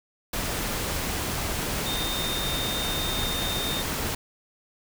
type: tone in noise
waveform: sine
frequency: 3657 Hz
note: A#7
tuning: 34 cents flat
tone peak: -30 dBFS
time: 1.86-3.82 s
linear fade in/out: 5 ms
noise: pink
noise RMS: -29 dBFS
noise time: 0.33-4.15 s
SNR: -4 dB
effects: none